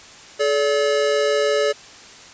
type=tone pair together; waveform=square; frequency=428.7 / 575 Hz; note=A4 / D5; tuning=-45 / -37 cents; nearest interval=perfect fourth; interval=508 cents; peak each=-20 dBFS; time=0.39-1.73 s; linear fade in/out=20 ms; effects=white hiss -42 dBFS RMS until 2.33 s + resampled to 16000 Hz